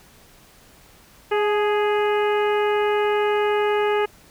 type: harmonic tone with a mistuned harmonic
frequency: 415.3 Hz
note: G#4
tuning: in tune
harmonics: 1 / 2 / 3 / 4 / 5 / 6 / 7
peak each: -19 / -25 / -29 / -31 / -33 / -35 / -36 dBFS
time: 1.31-4.06 s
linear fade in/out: 10 ms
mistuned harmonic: 2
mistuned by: +32 cents
effects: pink hiss -51 dBFS RMS until 4.3 s